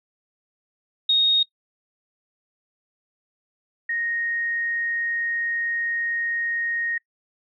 sine tone pair in turn, 3729 / 1864.5 Hz, A#7 / A#6, 0 / 0 cents, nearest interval octave, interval 1200 cents, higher first, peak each -15 / -23 dBFS, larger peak first, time 1.09-1.43 / 3.89-6.98 s, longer second, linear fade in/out 5 ms, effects noise-tail reverb RT60 0.1 s tail -23 dB re dry

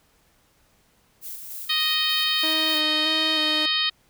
violet noise with tremolo, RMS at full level -35 dBFS, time 1.21-2.82 s, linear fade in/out 50 ms, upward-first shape square, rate 3.4 Hz, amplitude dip 35%
harmonic tone, 622.3 Hz, D#5, in tune, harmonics 2 / 3 / 4 / 5 / 6 / 7 / 8, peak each -33 / -30 / -31 / -25 / -25 / -28 / -36 dBFS, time 1.69-3.9 s, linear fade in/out 10 ms
25% pulse tone with vibrato, 311.1 Hz, D#4, in tune, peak -25 dBFS, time 2.43-3.66 s, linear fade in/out 5 ms, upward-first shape square, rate 1.6 Hz, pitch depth 25 cents each way
effects pink hiss -62 dBFS RMS until 4.09 s

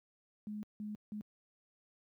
sine tone bursts at uneven times, 210.5 Hz, G#3, 24 cents sharp, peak -39 dBFS, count 3, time 0.47-0.63 / 0.8-0.95 / 1.12-1.21 s, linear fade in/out 0 ms, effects high-pass 100 Hz 12 dB/octave + 13-bit

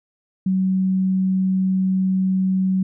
sine tone, 188.4 Hz, F#3, 32 cents sharp, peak -16 dBFS, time 0.46-2.83 s, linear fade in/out 5 ms, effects none

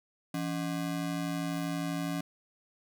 square ring-modulated tone, 225.2 Hz, A3, 40 cents sharp, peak -29 dBFS, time 0.34-2.21 s, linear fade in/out 5 ms, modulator 56.2 Hz, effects none

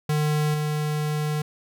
square tone with level steps, 151 Hz, D3, 48 cents sharp, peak -21 / -24 dBFS, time 0.09-1.42 s, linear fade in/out 5 ms, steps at 0.54 s, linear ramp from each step 2 ms, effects none

